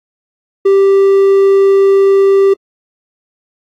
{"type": "tone", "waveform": "triangle", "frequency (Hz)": 392, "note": "G4", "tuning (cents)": 0, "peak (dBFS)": -3, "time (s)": [0.65, 2.54], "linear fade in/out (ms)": 10, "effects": ["AAC 48 kbps"]}